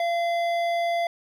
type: tone with hard clipping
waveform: sine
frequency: 685 Hz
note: F5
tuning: 34 cents flat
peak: -24 dBFS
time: 0-1.07 s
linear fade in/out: 2 ms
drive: 11 dB
effects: none